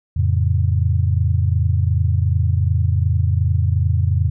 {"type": "chord", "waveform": "sine", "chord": "F augmented", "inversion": "none", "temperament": "equal", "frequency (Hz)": [87.31, 110, 138.59], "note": ["F2", "A2", "C#3"], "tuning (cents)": [0, 0, 0], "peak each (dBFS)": [-16, -19, -22], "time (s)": [0.16, 4.3], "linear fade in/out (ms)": 10, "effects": []}